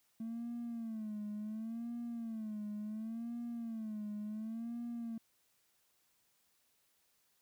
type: tone with vibrato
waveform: triangle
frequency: 222.6 Hz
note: A3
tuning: 20 cents sharp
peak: -36 dBFS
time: 0.2-5.18 s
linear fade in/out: 5 ms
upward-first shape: sine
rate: 0.7 Hz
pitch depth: 110 cents each way
effects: tanh soft clip ceiling -35 dBFS + white hiss -75 dBFS RMS until 7.41 s

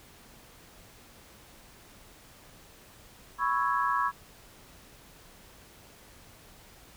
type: chord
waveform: sine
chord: C# minor seventh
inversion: third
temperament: equal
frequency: 987.8 / 1108.7 / 1318.5 / 1661.2 Hz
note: B5 / C#6 / E6 / G#6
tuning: 0 / 0 / 0 / 0 cents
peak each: -30 / -28 / -33 / -33 dBFS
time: 3.38-4.12 s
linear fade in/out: 50 ms
effects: pink hiss -54 dBFS RMS until 6.96 s

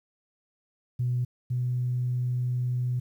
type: tone pair in turn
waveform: sine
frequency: 123.47 / 124.26 Hz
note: B2 / B2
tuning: 0 / +11 cents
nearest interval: unison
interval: 11 cents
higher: second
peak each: -23 / -24 dBFS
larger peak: first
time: 0.99-1.25 / 1.5-3 s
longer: second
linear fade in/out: 10 ms
effects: tanh soft clip ceiling -19 dBFS + 10-bit

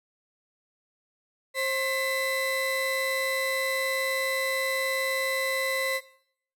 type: tone pair together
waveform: 35% pulse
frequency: 532 / 2009 Hz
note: C5 / B6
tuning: +29 / +29 cents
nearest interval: octave + major seventh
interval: 2300 cents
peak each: -27 dBFS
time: 1.54-6.01 s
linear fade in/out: 50 ms
effects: noise-tail reverb RT60 0.6 s tail -17 dB re dry

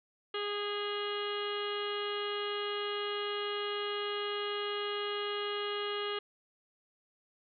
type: harmonic tone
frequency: 411.5 Hz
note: G#4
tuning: 16 cents flat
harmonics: 1 / 2 / 3 / 4 / 5 / 6 / 7 / 8 / 9 / 10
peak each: -36 / -48 / -40 / -45 / -46 / -52 / -41 / -43 / -55 / -52 dBFS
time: 0.34-6.19 s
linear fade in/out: 5 ms
effects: none

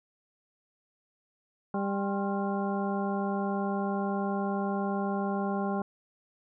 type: harmonic tone with a mistuned harmonic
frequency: 198.5 Hz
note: G3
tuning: 22 cents sharp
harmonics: 1 / 2 / 3 / 4 / 5 / 7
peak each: -30 / -35 / -38 / -35 / -39 / -43 dBFS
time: 1.74-5.82 s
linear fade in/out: 2 ms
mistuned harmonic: 5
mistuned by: +120 cents
effects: none

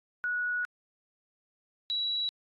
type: tone pair in turn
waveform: sine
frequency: 1464 / 3908 Hz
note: F#6 / B7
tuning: -19 / -19 cents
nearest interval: octave + perfect fourth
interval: 1700 cents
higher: second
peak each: -28 dBFS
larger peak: neither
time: 0.24-0.65 / 1.9-2.29 s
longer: first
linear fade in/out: 0 ms
effects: AAC 32 kbps

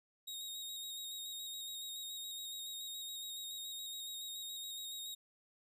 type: tone with vibrato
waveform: sawtooth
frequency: 3752 Hz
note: A#7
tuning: 11 cents sharp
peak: -40 dBFS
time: 0.27-5.15 s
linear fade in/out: 10 ms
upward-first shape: square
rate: 7.1 Hz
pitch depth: 22 cents each way
effects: none

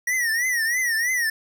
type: tone with vibrato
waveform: square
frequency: 1904 Hz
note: A#6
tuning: 36 cents sharp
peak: -21 dBFS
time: 0.07-1.3 s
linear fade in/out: 5 ms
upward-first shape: triangle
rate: 3.1 Hz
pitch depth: 150 cents each way
effects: none

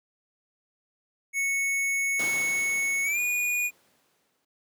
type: tone with pitch glide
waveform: square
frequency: 2209 to 2451 Hz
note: C#7 to D#7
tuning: -7 to -27 cents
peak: -25 dBFS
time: 1.33-3.71 s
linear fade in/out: 50 ms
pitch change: +180 cents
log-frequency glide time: 3.04-3.2 s
type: noise with exponential decay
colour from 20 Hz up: pink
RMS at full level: -34 dBFS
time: 2.19-4.45 s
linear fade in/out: 5 ms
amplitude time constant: 490 ms
effects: high-pass 200 Hz 12 dB/octave

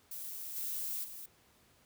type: noise with level steps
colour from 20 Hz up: violet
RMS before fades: -43 / -38 / -47 dBFS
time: 0.11-1.26 s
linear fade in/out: 5 ms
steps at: 0.55 / 1.03 s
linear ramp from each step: 20 ms
effects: pink hiss -66 dBFS RMS until 1.85 s + high-pass 60 Hz 12 dB/octave

